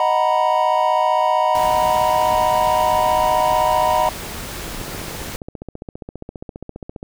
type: chord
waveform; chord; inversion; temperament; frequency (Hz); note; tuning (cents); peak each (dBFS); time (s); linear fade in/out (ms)
triangle; B major seventh; first; equal; 622.3 / 740 / 932.3 / 987.8; D#5 / F#5 / A#5 / B5; 0 / 0 / 0 / 0; -18; 0-4.09; 2
type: noise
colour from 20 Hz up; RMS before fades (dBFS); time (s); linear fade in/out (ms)
pink; -30; 1.55-5.36; 0
type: click train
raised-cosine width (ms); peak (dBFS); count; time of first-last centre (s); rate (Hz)
2; -18; 36; 4.68-7.029; 14.9
effects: none